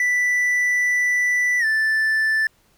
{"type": "tone with pitch glide", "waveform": "triangle", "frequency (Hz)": [1975.5, 1760], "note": ["B6", "A6"], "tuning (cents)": [0, 0], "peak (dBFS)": -15, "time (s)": [0, 2.47], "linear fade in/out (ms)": 2, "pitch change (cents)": -200, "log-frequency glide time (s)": [1.59, 1.65], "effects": ["pink hiss -60 dBFS RMS until 2.77 s"]}